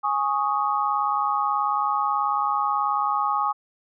sine chord, Ab suspended fourth, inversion none, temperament just, 830.6 / 1107.5 / 1245.9 Hz, Ab5 / Db6 / Eb6, 0 / -2 / +2 cents, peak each -25 dBFS, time 0.03-3.53 s, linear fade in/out 20 ms, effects none

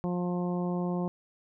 harmonic tone, 177.5 Hz, F3, 28 cents sharp, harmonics 1 / 2 / 3 / 4 / 5 / 6, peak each -29 / -35 / -39 / -41 / -43 / -45 dBFS, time 0.04-1.08 s, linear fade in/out 0 ms, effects none

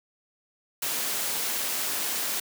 white noise, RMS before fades -29 dBFS, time 0.82-2.4 s, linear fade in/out 5 ms, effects high-pass 200 Hz 12 dB/octave

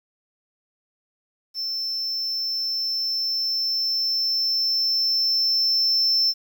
triangle tone with level ramp, 5330 Hz, E8, 18 cents sharp, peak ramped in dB -24 to -15 dBFS, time 1.54-6.34 s, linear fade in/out 50 ms, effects tanh soft clip ceiling -11 dBFS + 9-bit

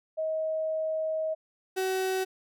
sine / 35% pulse tone pair in turn, 633 / 377.3 Hz, D#5 / F#4, +30 / +34 cents, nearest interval major sixth, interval 896 cents, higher first, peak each -27 / -25 dBFS, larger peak second, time 0.17-1.35 / 1.76-2.25 s, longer first, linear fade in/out 20 ms, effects none

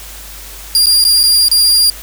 sawtooth tone with dropouts, 4804 Hz, D8, 38 cents sharp, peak -4 dBFS, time 0.75-1.9 s, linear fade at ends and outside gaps 1 ms, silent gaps 0.859-0.868 / 1.041-1.05 / 1.232-1.237 / 1.484-1.514 s, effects added 50 Hz sine -33 dBFS peak until 2.02 s + white hiss -32 dBFS RMS until 2.02 s

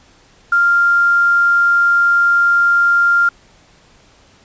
sine tone with quantisation, 1395 Hz, F6, 2 cents flat, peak -9 dBFS, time 0.52-3.29 s, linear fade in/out 5 ms, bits 6, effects pink hiss -49 dBFS RMS until 4.44 s + resampled to 16000 Hz

